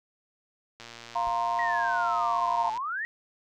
click train, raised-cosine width 0.2 ms, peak -26 dBFS, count 232, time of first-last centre 0.8-2.774 s, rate 117 Hz
sine chord, F suspended fourth, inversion none, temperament just, 698.5 / 931.3 / 1047.7 Hz, F5 / Bb5 / C6, 0 / -2 / +2 cents, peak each -30 / -28 / -31 dBFS, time 1.15-2.7 s, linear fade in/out 10 ms
brown noise with exponential decay, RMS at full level -38 dBFS, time 1.27-1.36 s, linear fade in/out 1 ms, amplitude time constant 18 ms
sine exponential two-way sweep, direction down then up, 1928 to 854 to 1928 Hz, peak -29 dBFS, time 1.59-3.05 s, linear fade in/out 0 ms, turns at 2.72 s
effects none

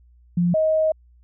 sine tone pair in turn, 174.61 / 629.5 Hz, F3 / D#5, 0 / +20 cents, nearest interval octave + minor seventh, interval 2220 cents, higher second, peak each -16 dBFS, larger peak neither, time 0.37-0.54 / 0.54-0.92 s, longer second, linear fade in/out 5 ms, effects added 60 Hz sine -50 dBFS peak until 1.23 s

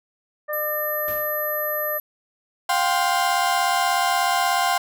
harmonic tone, 600 Hz, D5, 37 cents sharp, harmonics 1 / 2 / 3, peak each -26 / -32 / -31 dBFS, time 0.48-1.99 s, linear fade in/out 20 ms
sine tone, 12000 Hz, F#9, 23 cents sharp, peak -26 dBFS, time 0.53-2 s, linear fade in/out 2 ms
pink noise with exponential decay, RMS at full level -37 dBFS, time 1.08-1.48 s, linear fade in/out 0 ms, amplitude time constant 86 ms
35% pulse chord, F suspended second, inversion none, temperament equal with one note detuned, 707.4 / 784 / 1046.5 Hz, F5 / G5 / C6, +22 / 0 / 0 cents, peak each -21 / -21 / -22 dBFS, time 2.69-4.78 s, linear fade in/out 5 ms
effects none

